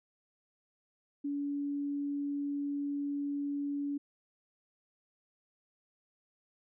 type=tone; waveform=sine; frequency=285.2 Hz; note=C#4; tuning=49 cents sharp; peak=-32 dBFS; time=1.24-3.98 s; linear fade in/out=10 ms; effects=none